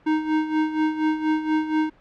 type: tone with tremolo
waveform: square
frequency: 311.1 Hz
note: D#4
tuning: in tune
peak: -18 dBFS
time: 0.06-1.9 s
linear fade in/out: 10 ms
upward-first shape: sine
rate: 4.2 Hz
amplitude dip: 70%
effects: pink hiss -55 dBFS RMS until 2 s + low-pass 2000 Hz 12 dB/octave